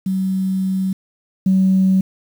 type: tone pair in turn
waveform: sine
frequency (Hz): 189.5 / 189.5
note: F#3 / F#3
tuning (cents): +42 / +42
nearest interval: unison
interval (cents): 0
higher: neither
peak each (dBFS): -16 / -10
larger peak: second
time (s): 0.06-0.93 / 1.46-2.01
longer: first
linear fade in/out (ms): 5
effects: tanh soft clip ceiling -6 dBFS + 7-bit